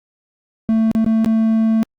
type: tone with dropouts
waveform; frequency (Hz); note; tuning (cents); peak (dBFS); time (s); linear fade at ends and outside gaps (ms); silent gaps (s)
triangle; 222.6; A3; +20; -10; 0.69-1.83; 0; 0.914-0.95 / 1.045-1.063 / 1.246-1.26
effects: Opus 48 kbps